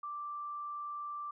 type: tone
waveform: sine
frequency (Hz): 1174.7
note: D6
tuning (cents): 0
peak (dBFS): -38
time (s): 0.03-1.31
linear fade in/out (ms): 5
effects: none